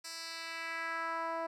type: tone with band-pass filter sweep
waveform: 10% pulse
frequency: 329.6 Hz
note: E4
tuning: in tune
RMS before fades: -39 dBFS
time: 0.04-1.47 s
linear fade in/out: 10 ms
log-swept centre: 6400 to 700 Hz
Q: 1.6
effects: none